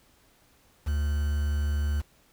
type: tone with quantisation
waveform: triangle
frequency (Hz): 73.42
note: D2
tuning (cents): 0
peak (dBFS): -22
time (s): 0.86-2.02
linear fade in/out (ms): 20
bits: 7
effects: pink hiss -62 dBFS RMS until 2.32 s